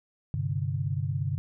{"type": "chord", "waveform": "sine", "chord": "G suspended fourth", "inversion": "none", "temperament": "equal with one note detuned", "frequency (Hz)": [98, 129.76, 146.83], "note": ["G2", "C3", "D3"], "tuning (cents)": [0, -14, 0], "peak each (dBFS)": -31, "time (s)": [0.34, 1.38], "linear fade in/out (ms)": 0, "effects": []}